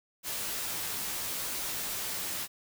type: noise with comb filter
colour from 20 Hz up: white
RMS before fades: -35 dBFS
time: 0.23-2.48 s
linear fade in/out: 50 ms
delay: 14 ms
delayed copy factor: -0.55
effects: none